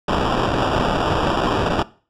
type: noise with sample-and-hold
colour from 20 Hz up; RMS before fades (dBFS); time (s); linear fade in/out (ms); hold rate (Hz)
white; -19; 0.08-1.83; 5; 2100
effects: noise-tail reverb RT60 0.4 s tail -20 dB re dry + low-pass 4000 Hz 12 dB/octave

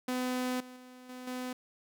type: tone with level steps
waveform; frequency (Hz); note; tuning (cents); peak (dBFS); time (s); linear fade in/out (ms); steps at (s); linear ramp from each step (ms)
sawtooth; 252.4; B3; +38; -27 / -43 / -46 / -39 / -32; 0.08-1.53; 5; 0.6 / 0.76 / 1.09 / 1.27; 5
effects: none

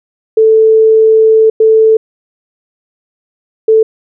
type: tone bursts at uneven times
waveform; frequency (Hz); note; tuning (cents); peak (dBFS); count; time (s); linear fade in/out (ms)
sine; 441; A4; +4; -3; 3; 0.37-1.5 / 1.6-1.97 / 3.68-3.83; 5
effects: none

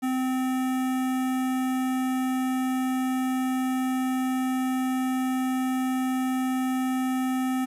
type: tone with notch filter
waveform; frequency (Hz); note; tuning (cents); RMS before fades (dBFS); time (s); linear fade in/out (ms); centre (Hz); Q
square; 258.2; C4; -23; -26; 0.02-7.66; 20; 4400; 0.9
effects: resampled to 32000 Hz + 9-bit

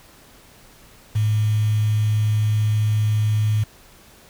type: tone with quantisation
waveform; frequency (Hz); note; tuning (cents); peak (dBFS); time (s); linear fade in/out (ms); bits
sine; 107.2; A2; -45; -16; 1.15-3.64; 10; 6
effects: pink hiss -49 dBFS RMS until 4.29 s

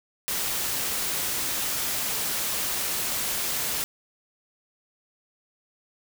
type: noise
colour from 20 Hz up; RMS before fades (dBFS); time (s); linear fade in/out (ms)
white; -28; 0.28-3.84; 0
effects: none

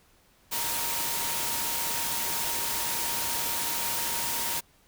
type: tone in noise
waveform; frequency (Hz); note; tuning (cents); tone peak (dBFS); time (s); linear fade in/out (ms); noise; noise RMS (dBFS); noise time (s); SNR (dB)
sine; 932.3; A#5; 0; -38; 0.51-4.61; 20; white; -30; 0.51-4.61; -11
effects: pink hiss -62 dBFS RMS until 4.87 s

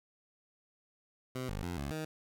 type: tone with pitch steps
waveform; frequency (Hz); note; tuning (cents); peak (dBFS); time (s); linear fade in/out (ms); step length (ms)
15% pulse; 128.3 / 50.4 / 87.5 / 70.5 / 156.5; C3 / G1 / F2 / C#2 / D#3; -34 / +49 / +4 / +30 / +10; -30; 1.35-2.05; 5; 140
effects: none

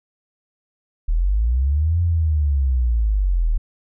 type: linear two-way sweep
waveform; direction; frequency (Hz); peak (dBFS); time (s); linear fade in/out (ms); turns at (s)
sine; up then down; 36.78 to 87.31 to 36.78; -15; 1.08-3.58; 10; 2.01
effects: none

